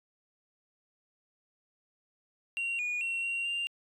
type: tone with pitch steps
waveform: sine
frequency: 2754 / 2449 / 2729 / 2753 / 2787 Hz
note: F7 / D#7 / F7 / F7 / F7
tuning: -25 / -28 / -41 / -25 / -4 cents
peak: -28 dBFS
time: 2.57-3.67 s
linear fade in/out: 0 ms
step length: 220 ms
effects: tanh soft clip ceiling -29 dBFS